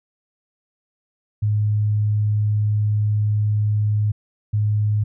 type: tone pair in turn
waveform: sine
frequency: 105.4 / 105.4 Hz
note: G#2 / G#2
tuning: +26 / +26 cents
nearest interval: unison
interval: 0 cents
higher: neither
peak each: -16 dBFS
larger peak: neither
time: 1.42-4.12 / 4.53-5.04 s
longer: first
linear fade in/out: 10 ms
effects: none